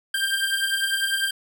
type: beating tone pair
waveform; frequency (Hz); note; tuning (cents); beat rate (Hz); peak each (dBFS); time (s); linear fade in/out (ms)
25% pulse; 1579 / 1589; G6 / G6; +12 / +23; 10; -21; 0.14-1.31; 5
effects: none